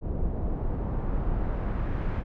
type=noise with low-pass filter sweep; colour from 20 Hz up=brown; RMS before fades=-28 dBFS; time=0.01-2.24 s; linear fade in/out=50 ms; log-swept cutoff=600 to 2000 Hz; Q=0.96; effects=none